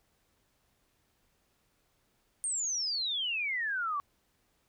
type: exponential sweep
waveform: sine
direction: down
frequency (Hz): 8870 to 1115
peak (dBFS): -30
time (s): 2.44-4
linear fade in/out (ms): 0
effects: pink hiss -73 dBFS RMS until 4.68 s